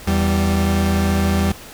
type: tone pair together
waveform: 40% pulse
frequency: 82.41 / 195.82 Hz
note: E2 / G3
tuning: 0 / -2 cents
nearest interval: octave + minor third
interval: 1498 cents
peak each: -17 dBFS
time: 0.07-1.52 s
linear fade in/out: 5 ms
effects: pink hiss -38 dBFS RMS until 1.73 s